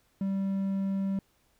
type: tone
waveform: triangle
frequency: 194.6 Hz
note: G3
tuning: 12 cents flat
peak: -25 dBFS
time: 0.21-1.19 s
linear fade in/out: 2 ms
effects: pink hiss -69 dBFS RMS until 1.59 s